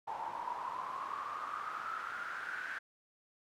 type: noise with band-pass filter sweep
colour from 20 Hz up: pink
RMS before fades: -41 dBFS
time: 0.07-2.79 s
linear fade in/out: 10 ms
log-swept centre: 880 to 1600 Hz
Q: 10
effects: none